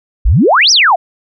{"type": "exponential two-way sweep", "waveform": "sine", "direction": "up then down", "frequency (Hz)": [41.2, 6050, 637], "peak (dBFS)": -5, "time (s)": [0.25, 0.96], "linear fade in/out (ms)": 10, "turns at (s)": 0.71, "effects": []}